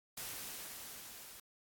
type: noise with level ramp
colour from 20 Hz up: white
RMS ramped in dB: -43 to -53 dBFS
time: 0.17-1.4 s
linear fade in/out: 5 ms
effects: AAC 64 kbps